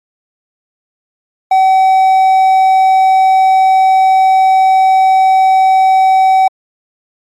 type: tone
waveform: triangle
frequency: 761 Hz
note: F#5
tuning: 48 cents sharp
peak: -3 dBFS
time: 1.51-6.48 s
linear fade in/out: 5 ms
effects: MP3 64 kbps